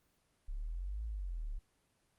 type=exponential two-way sweep; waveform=sine; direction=up then down; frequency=33 to 56.1 to 33 Hz; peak=-37 dBFS; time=0.48-1.59 s; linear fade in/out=10 ms; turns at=1.05 s; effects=pink hiss -75 dBFS RMS until 2.18 s + Opus 24 kbps